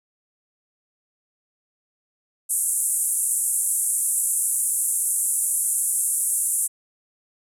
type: band-pass noise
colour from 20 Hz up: white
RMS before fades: -23 dBFS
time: 2.49-6.68 s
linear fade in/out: 20 ms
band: 8100 to 11000 Hz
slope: 48 dB/octave
effects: none